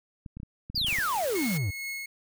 clicks, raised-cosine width 5 ms, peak -27 dBFS, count 12, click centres 0.262 / 0.37 / 0.401 / 0.432 / 0.7 / 0.747 / 0.778 / 0.815 / 0.846 / 0.884 / 0.927 / 0.986 s
triangle exponential sweep, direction down, 5040 to 85.5 Hz, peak -24 dBFS, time 0.75-1.71 s, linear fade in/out 10 ms
white noise, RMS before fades -37 dBFS, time 0.86-1.58 s, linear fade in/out 10 ms
40% pulse tone with tremolo, 2177 Hz, C#7, 32 cents flat, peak -31 dBFS, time 1.35-2.06 s, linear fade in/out 5 ms, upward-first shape triangle, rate 2.3 Hz, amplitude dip 50%
effects none

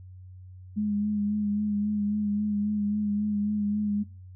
sine tone with vibrato, 207.7 Hz, G#3, in tune, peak -24 dBFS, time 0.76-4.04 s, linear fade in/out 20 ms, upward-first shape sine, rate 3.7 Hz, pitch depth 27 cents each way, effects noise-tail reverb RT60 0.4 s tail -23 dB re dry + added 92 Hz sine -43 dBFS peak until 4.35 s

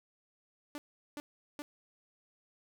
sawtooth tone bursts, 293.7 Hz, D4, in tune, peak -36 dBFS, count 3, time 0.75-1.62 s, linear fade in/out 0 ms, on 30 ms, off 390 ms, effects none

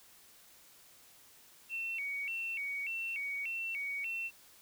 sine tone with vibrato, 2461 Hz, D#7, 20 cents flat, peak -35 dBFS, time 1.69-4.31 s, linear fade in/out 50 ms, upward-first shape square, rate 1.7 Hz, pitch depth 160 cents each way, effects white hiss -60 dBFS RMS until 4.61 s

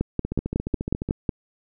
two click trains, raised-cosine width 3 ms, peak -14 / -9 dBFS, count 13 / 8, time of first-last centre 0.25-1.089 / 0.01-1.292 s, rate 14.3 / 5.46 Hz, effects none

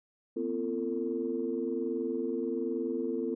sine tone cluster, 238.7 / 259.9 / 341.1 / 450.2 Hz, A#3 / C4 / F4 / A4, +41 / -11 / -41 / +40 cents, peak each -38 / -35 / -34 / -34 dBFS, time 0.36-3.35 s, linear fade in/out 10 ms, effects tanh soft clip ceiling -19 dBFS

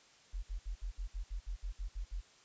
sine tone bursts, 43.21 Hz, F1, 18 cents flat, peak -36 dBFS, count 12, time 0.33-2.212 s, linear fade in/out 20 ms, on 100 ms, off 62 ms, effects white hiss -63 dBFS RMS until 2.44 s + resampled to 16000 Hz

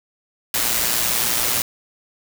white noise with amplitude modulation, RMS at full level -18 dBFS, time 0.54-1.62 s, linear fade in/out 2 ms, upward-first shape sine, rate 118 Hz, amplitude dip 50%, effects none

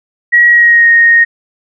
sine tone with pitch glide, 1910 to 1861 Hz, A#6 to A#6, +42 to -3 cents, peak -3 dBFS, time 0.32-1.25 s, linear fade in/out 20 ms, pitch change -45 cents, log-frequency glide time 0.48-0.89 s, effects none

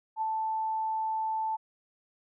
sine tone with ADSR envelope, 880 Hz, A5, in tune, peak -26 dBFS, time 0.16-1.57 s, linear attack 56 ms, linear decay 18 ms, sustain -2 dB, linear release 20 ms, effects none

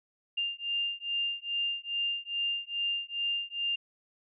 sine beating tone pair, 2798 / 2800.4 Hz, F7 / F7, +3 / +4 cents, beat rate 2.4 Hz, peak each -33 / -33 dBFS, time 0.37-3.76 s, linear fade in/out 10 ms, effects none

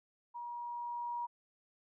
sine tone with level ramp, 955 Hz, A#5, 42 cents sharp, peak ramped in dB -41 to -35 dBFS, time 0.34-1.27 s, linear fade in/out 20 ms, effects none

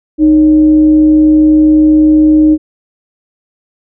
sine tone with frequency modulation, 307.9 Hz, D#4, 18 cents flat, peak -3 dBFS, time 0.18-2.58 s, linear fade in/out 50 ms, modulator 252 Hz, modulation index 0.21, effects none

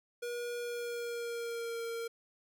square tone with pitch glide, 480 to 462 Hz, B4 to A#4, -49 to -16 cents, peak -37 dBFS, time 0.22-2.08 s, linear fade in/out 10 ms, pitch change -67 cents, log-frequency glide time 0.59-1.84 s, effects none

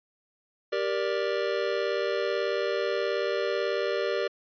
square chord, G minor, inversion none, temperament just, 392 / 470.4 / 588 Hz, G4 / Bb4 / D5, 0 / +16 / +2 cents, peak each -31 dBFS, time 0.72-4.28 s, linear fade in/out 10 ms, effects resampled to 11025 Hz

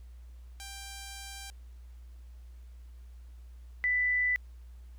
5% pulse / sine tone pair in turn, 789 / 1988.2 Hz, G5 / B6, +11 / +11 cents, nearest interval octave + major third, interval 1600 cents, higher second, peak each -31 / -25 dBFS, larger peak second, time 0.6-1.5 / 3.84-4.36 s, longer first, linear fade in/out 0 ms, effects added 60 Hz sine -46 dBFS peak until 4.98 s + pink hiss -69 dBFS RMS until 4.98 s

